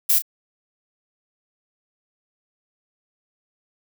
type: noise with echo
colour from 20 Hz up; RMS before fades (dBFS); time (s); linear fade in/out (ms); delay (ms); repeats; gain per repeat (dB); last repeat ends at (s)
violet; -17; 0.09-0.19; 10; 32; 1; -11; 0.222
effects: none